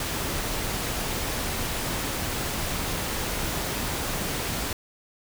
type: noise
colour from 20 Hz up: pink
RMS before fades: -29 dBFS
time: 0-4.73 s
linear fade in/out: 2 ms
effects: none